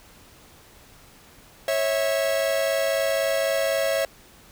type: tone pair together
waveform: 45% pulse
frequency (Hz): 549 / 652.9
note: C#5 / E5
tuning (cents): -17 / -17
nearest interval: minor third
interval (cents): 300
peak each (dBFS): -24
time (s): 1.68-4.05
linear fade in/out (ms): 2
effects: pink hiss -51 dBFS RMS until 4.51 s